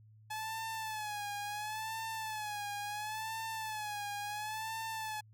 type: tone with vibrato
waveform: sawtooth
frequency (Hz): 855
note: A5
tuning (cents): -50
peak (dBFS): -34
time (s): 0.3-5.21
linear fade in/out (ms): 10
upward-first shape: sine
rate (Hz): 0.72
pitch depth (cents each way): 79
effects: added 108 Hz sine -57 dBFS peak until 5.33 s